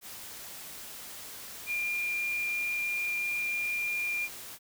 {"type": "tone in noise", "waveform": "sine", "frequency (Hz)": 2401, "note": "D7", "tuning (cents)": 38, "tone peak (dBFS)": -29, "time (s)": [1.66, 4.29], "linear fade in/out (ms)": 50, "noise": "white", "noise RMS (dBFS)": -44, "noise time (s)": [0.01, 4.59], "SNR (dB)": 12, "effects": []}